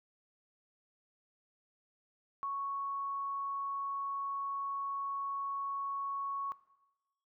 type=tone; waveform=sine; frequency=1108.7 Hz; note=C#6; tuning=in tune; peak=-34 dBFS; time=2.43-6.52 s; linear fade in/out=0 ms; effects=noise-tail reverb RT60 1.0 s tail -18 dB re dry